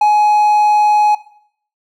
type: tone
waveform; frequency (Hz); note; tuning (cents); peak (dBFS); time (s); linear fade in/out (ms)
triangle; 840; G#5; +19; -6; 0.01-1.15; 5
effects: noise-tail reverb RT60 0.6 s tail -17 dB re dry